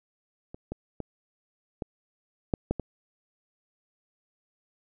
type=clicks; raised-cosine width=2 ms; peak=-27 / -20 / -20 / -18 / -11 / -12 / -18 dBFS; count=7; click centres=0.545 / 0.72 / 1.003 / 1.822 / 2.538 / 2.71 / 2.797 s; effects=none